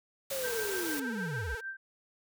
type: noise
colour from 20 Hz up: white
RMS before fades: -38 dBFS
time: 0.3-1 s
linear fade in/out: 5 ms
type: linear sweep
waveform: sine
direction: down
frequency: 556 to 51.91 Hz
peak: -34 dBFS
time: 0.31-1.55 s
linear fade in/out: 5 ms
type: tone with tremolo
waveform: sine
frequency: 1568 Hz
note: G6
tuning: in tune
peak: -35 dBFS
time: 0.43-1.77 s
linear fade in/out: 10 ms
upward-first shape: sine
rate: 6.6 Hz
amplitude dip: 65%
type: tone with vibrato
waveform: sawtooth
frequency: 457.4 Hz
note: A#4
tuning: 33 cents flat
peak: -37 dBFS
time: 0.44-1.61 s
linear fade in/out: 10 ms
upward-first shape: sine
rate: 19 Hz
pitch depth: 110 cents each way
effects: none